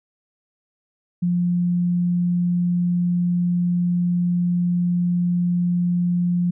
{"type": "tone", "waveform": "sine", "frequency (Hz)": 175.9, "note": "F3", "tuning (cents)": 13, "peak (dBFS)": -17, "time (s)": [1.22, 6.51], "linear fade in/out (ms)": 10, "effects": []}